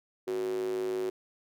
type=tone with high-pass filter; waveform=square; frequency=53.1 Hz; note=G#1; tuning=39 cents sharp; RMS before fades=-32 dBFS; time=0.27-1.1 s; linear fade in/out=5 ms; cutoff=380 Hz; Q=9.7; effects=none